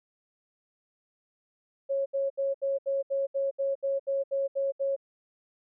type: tone bursts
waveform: sine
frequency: 549 Hz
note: C#5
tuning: 17 cents flat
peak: -25 dBFS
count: 13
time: 1.89-4.964 s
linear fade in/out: 20 ms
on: 170 ms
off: 72 ms
effects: none